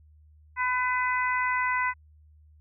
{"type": "harmonic tone", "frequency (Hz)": 502, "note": "B4", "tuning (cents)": 28, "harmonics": [2, 3, 4, 5], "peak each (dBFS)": [-27, -31, -28, -38], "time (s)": [0.56, 1.94], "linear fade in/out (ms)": 50, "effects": ["added 76 Hz sine -53 dBFS peak until 2.6 s"]}